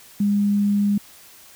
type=tone; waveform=sine; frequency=203.6 Hz; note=G#3; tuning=34 cents flat; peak=-16 dBFS; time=0.2-0.98 s; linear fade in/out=5 ms; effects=white hiss -47 dBFS RMS until 1.55 s